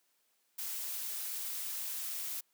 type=noise; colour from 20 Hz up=blue; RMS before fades=-39 dBFS; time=0.58-2.41 s; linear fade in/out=10 ms; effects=white hiss -75 dBFS RMS until 2.53 s + high-pass 200 Hz 12 dB/octave